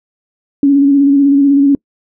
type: tone with vibrato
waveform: sine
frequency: 280 Hz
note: C#4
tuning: 18 cents sharp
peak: -5 dBFS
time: 0.63-1.75 s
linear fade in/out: 2 ms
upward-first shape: square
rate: 16 Hz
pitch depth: 27 cents each way
effects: noise-tail reverb RT60 0.1 s tail -26 dB re dry